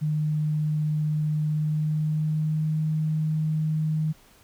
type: tone with pitch glide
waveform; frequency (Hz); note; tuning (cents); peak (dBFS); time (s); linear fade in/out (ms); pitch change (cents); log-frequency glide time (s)
sine; 152.6 to 155.72; D#3 to D#3; -33 to +2; -22; 0.01-4.13; 20; +35; 1.46-2.81
effects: pink hiss -56 dBFS RMS until 4.43 s